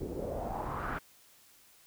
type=noise with low-pass filter sweep; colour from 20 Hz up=pink; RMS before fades=-37 dBFS; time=0-0.99 s; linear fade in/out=10 ms; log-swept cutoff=360 to 1600 Hz; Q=3.5; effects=white hiss -61 dBFS RMS until 1.86 s